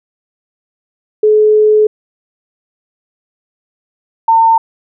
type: tone pair in turn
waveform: sine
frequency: 427.2 / 905.2 Hz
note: G#4 / A5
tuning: +49 / +49 cents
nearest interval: octave + minor second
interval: 1300 cents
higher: second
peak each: -5 dBFS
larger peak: neither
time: 1.23-1.87 / 4.28-4.58 s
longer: first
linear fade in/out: 5 ms
effects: none